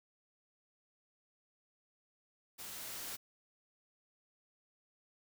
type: noise with level ramp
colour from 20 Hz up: white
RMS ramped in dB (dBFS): -47 to -43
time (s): 2.58-3.17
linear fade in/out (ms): 20
effects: none